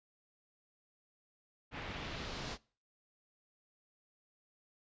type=noise with low-pass filter sweep; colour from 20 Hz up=pink; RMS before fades=-43 dBFS; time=1.71-2.58 s; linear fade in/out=50 ms; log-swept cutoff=2500 to 5500 Hz; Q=1.3; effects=noise-tail reverb RT60 0.4 s tail -23 dB re dry + resampled to 16000 Hz